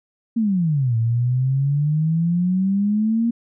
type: exponential two-way sweep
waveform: sine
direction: down then up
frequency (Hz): 236 to 112.2 to 236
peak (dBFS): -16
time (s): 0.36-3.31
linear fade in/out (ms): 10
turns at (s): 0.97
effects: none